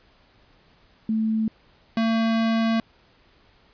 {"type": "tone pair in turn", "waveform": ["sine", "square"], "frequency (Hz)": [220, 225.8], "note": ["A3", "A3"], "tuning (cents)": [0, 45], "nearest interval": "unison", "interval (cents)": 45, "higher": "second", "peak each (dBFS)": -20, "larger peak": "neither", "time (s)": [[1.09, 1.48], [1.97, 2.8]], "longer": "second", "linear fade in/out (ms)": 2, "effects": ["pink hiss -58 dBFS RMS until 3.73 s", "resampled to 11025 Hz"]}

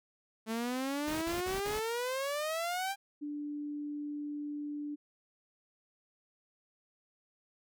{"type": "exponential sweep", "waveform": "sawtooth", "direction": "up", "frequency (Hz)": [218.5, 802], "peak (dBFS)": -29, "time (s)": [0.46, 2.96], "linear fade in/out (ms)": 50}
{"type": "noise bursts", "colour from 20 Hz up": "pink", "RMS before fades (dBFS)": -42, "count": 4, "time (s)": [1.07, 1.799], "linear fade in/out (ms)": 10, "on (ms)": 150, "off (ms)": 43}
{"type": "tone", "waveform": "sine", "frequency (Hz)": 293.7, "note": "D4", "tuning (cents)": 0, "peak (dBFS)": -36, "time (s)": [3.21, 4.96], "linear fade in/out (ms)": 20}
{"effects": []}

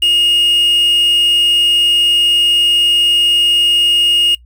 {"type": "tone with quantisation", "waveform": "triangle", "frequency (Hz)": 2856, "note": "F7", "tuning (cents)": 38, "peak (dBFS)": -7, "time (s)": [0.02, 4.35], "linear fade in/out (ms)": 5, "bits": 5, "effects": ["noise-tail reverb RT60 0.1 s tail -21 dB re dry", "added 60 Hz sine -40 dBFS peak until 4.45 s"]}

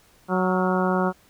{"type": "harmonic tone with a mistuned harmonic", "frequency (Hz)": 185, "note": "F#3", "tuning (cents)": 0, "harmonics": [1, 2, 3, 4, 5, 6, 7, 8], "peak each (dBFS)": [-23, -26, -28, -29, -30, -31, -31, -32], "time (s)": [0.28, 1.13], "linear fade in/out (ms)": 50, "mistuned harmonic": 8, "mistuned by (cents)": -72, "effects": ["pink hiss -57 dBFS RMS until 1.29 s"]}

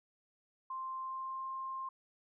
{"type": "tone with pitch glide", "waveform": "sine", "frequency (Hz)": [1050, 1057.9], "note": ["C6", "C6"], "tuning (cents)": [6, 19], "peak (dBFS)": -38, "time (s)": [0.7, 1.89], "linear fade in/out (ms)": 5, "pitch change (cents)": 13, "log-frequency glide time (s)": [1.01, 1.49], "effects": []}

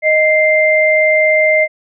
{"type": "tone pair together", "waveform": "sine", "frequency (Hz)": [622.3, 2093], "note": ["D#5", "C7"], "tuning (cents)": [0, 0], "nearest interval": "octave + major sixth", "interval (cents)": 2100, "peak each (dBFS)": -11, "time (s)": [0.02, 1.68], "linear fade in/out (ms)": 50, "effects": []}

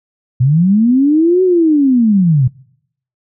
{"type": "linear two-way sweep", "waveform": "sine", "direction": "up then down", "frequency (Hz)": [119.5, 376.9, 119.5], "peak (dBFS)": -7, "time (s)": [0.4, 2.48], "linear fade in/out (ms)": 10, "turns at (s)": 1.43, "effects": ["noise-tail reverb RT60 0.7 s tail -24 dB re dry"]}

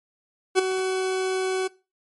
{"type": "tone with ADSR envelope", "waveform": "40% pulse", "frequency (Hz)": 375.8, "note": "F#4", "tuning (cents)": 27, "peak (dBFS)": -12, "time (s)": [0.55, 1.68], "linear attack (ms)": 38, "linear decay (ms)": 11, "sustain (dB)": -10, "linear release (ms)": 13, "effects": ["noise-tail reverb RT60 0.3 s tail -21 dB re dry", "MP3 48 kbps"]}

